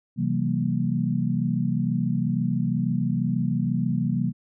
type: chord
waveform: sine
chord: C dominant seventh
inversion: none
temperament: equal with one note detuned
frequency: 130.81 / 164.81 / 190.97 / 233.1 Hz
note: C3 / E3 / G3 / Bb3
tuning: 0 / 0 / -45 / 0 cents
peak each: -27 dBFS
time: 0.16-4.33 s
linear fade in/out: 50 ms
effects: none